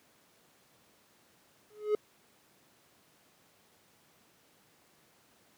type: tone with exponential growth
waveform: triangle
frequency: 422 Hz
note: G#4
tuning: 28 cents sharp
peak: -20 dBFS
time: 1.7-1.95 s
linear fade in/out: 2 ms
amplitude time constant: 54 ms
effects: pink hiss -65 dBFS RMS until 5.57 s + high-pass 150 Hz 12 dB/octave